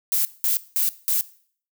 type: noise bursts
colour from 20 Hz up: violet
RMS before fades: -21 dBFS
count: 4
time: 0.12-1.21 s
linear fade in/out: 0 ms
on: 130 ms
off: 190 ms
effects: noise-tail reverb RT60 0.5 s tail -18 dB re dry